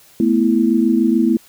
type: chord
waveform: sine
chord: A suspended second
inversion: none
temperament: equal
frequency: 220 / 246.9 / 329.6 Hz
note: A3 / B3 / E4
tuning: 0 / 0 / 0 cents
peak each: -16 dBFS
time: 0.2-1.37 s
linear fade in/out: 2 ms
effects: white hiss -48 dBFS RMS until 1.48 s